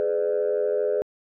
sine tone cluster, 420.6 / 505 / 598 Hz, G#4 / B4 / D5, +22 / +39 / +31 cents, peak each -23 / -25 / -26 dBFS, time 0-1.02 s, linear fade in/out 0 ms, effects tanh soft clip ceiling -15 dBFS

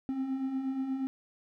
triangle beating tone pair, 258.2 / 266.6 Hz, C4 / C4, -23 / +33 cents, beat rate 8.4 Hz, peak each -38 / -29 dBFS, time 0.09-1.07 s, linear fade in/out 0 ms, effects none

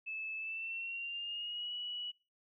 sine tone with pitch glide, 2615 to 2935 Hz, E7 to F#7, -15 to -15 cents, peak -38 dBFS, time 0.06-2.12 s, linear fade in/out 20 ms, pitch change +200 cents, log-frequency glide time 0.37-1.73 s, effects noise-tail reverb RT60 0.4 s tail -25 dB re dry

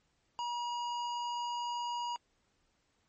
sine tone with hard clipping, 958 Hz, A#5, 47 cents sharp, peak -36 dBFS, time 0.39-2.16 s, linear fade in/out 0 ms, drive 15 dB, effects pink hiss -75 dBFS RMS until 3.08 s + MP3 32 kbps

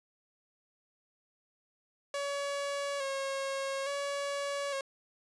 sawtooth tone with vibrato, 554.4 Hz, C#5, in tune, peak -29 dBFS, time 2.14-4.81 s, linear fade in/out 2 ms, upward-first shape square, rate 0.58 Hz, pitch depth 33 cents each way, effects resampled to 22050 Hz

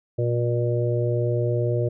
harmonic tone, 119.7 Hz, A#2, 46 cents sharp, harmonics 1 / 3 / 4 / 5, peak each -22 / -27 / -28 / -29 dBFS, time 0.18-1.89 s, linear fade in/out 10 ms, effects none

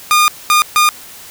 sawtooth tone bursts at uneven times, 1217 Hz, D#6, 39 cents flat, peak -4 dBFS, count 3, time 0.11-0.28 / 0.5-0.62 / 0.76-0.89 s, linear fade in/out 0 ms, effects white hiss -35 dBFS RMS until 1.3 s

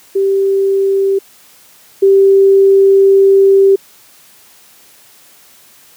sine tone pair in turn, 390.8 / 390.8 Hz, G4 / G4, -5 / -5 cents, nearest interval unison, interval 0 cents, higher neither, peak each -9 / -4 dBFS, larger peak second, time 0.15-1.19 / 2.02-3.76 s, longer second, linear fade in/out 10 ms, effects white hiss -44 dBFS RMS until 5.96 s + high-pass 100 Hz 12 dB/octave

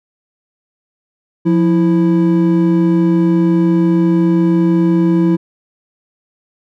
triangle tone pair together, 175.2 / 329.5 Hz, F3 / E4, +6 / -1 cents, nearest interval major seventh, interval 1093 cents, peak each -10 dBFS, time 1.45-5.37 s, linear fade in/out 20 ms, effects none

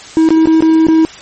triangle tone with dropouts, 320.9 Hz, E4, 46 cents flat, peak -3 dBFS, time 0.17-1.05 s, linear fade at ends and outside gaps 0 ms, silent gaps 0.289-0.305 / 0.457-0.472 / 0.606-0.624 / 0.868-0.885 s, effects white hiss -32 dBFS RMS until 1.21 s + MP3 32 kbps

